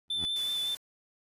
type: tone with exponential growth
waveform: 15% pulse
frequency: 82.41 Hz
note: E2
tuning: in tune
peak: -28 dBFS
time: 0.08-0.25 s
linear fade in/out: 0 ms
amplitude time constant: 35 ms
type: tone with vibrato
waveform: triangle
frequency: 3520 Hz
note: A7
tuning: in tune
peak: -28 dBFS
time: 0.1-0.75 s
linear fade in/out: 5 ms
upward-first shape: sine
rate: 5.4 Hz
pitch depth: 19 cents each way
type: noise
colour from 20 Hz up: white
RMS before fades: -45 dBFS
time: 0.36-0.77 s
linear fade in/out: 0 ms
effects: resampled to 32000 Hz